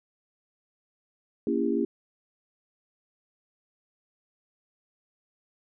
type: chord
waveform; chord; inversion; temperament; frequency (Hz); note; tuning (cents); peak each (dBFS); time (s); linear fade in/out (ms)
sine; A# diminished seventh; none; just; 233.1 / 279.7 / 335.6 / 402.8; A#3 / C#4 / E4 / G4; 0 / +16 / +31 / +47; -29; 1.47-1.85; 2
effects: none